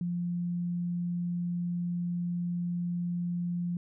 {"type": "tone", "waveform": "sine", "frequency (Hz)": 174.61, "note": "F3", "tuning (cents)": 0, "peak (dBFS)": -29, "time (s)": [0.01, 3.77], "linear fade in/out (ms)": 2, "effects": []}